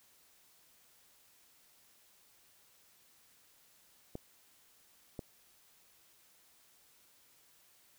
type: clicks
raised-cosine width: 2 ms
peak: -27 dBFS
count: 2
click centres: 4.154 / 5.192 s
effects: white hiss -66 dBFS RMS until 7.98 s